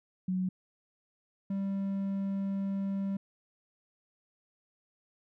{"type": "tone pair in turn", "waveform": ["sine", "triangle"], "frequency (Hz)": [185, 196.03], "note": ["F#3", "G3"], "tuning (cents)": [0, 0], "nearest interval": "minor second", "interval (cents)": 100, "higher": "second", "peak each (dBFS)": -28, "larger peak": "neither", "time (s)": [[0.28, 0.49], [1.5, 3.17]], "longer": "second", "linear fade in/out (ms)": 5, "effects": []}